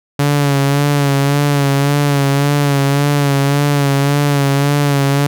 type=tone with vibrato; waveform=sawtooth; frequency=141.8 Hz; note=C#3; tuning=40 cents sharp; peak=-7 dBFS; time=0.19-5.27 s; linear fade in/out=5 ms; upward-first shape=sine; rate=1.8 Hz; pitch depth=39 cents each way; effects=none